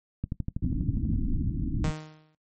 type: click train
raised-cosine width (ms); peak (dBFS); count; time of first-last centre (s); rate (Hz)
5; -17; 12; 0.24-1.134; 12.3
type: low-pass noise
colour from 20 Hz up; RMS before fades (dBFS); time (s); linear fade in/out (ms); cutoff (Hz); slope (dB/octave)
pink; -28; 0.62-1.91; 5; 320; 96
type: tone with exponential decay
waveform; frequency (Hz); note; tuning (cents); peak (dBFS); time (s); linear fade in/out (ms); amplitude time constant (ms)
sawtooth; 155.1; D#3; -5; -22; 1.84-2.35; 0; 110
effects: noise-tail reverb RT60 0.1 s tail -18 dB re dry + MP3 32 kbps